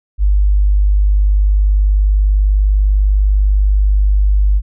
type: tone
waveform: sine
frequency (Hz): 50.1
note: G1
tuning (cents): +38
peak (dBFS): -8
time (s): 0.18-4.62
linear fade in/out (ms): 50
effects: none